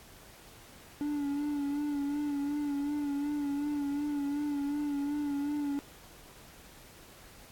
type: tone with vibrato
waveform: triangle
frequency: 288.5 Hz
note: D4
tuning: 31 cents flat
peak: -28 dBFS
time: 1.01-5.79 s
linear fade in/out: 0 ms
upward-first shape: sine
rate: 2.7 Hz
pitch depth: 40 cents each way
effects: pink hiss -54 dBFS RMS until 7.51 s + AAC 64 kbps